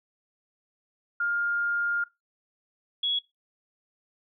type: tone pair in turn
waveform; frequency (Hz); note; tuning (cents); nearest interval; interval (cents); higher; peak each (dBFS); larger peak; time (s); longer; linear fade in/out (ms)
sine; 1409 / 3351; F6 / G#7; +15 / +15; octave + minor third; 1500; second; -24; neither; 1.2-2.04 / 3.03-3.19; first; 5
effects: noise-tail reverb RT60 0.2 s tail -20 dB re dry